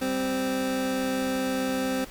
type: tone pair together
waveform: 25% pulse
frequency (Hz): 196 / 260.7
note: G3 / C4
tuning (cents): 0 / -6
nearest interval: perfect fourth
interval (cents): 494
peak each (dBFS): -31 / -22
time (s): 0.01-2.05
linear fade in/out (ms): 10
effects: pink hiss -46 dBFS RMS until 2.1 s